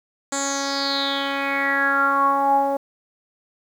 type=tone with low-pass filter sweep; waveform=10% pulse; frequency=277.2 Hz; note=C#4; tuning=in tune; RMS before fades=-21 dBFS; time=0.32-2.77 s; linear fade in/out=5 ms; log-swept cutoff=7800 to 660 Hz; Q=7.2; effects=8-bit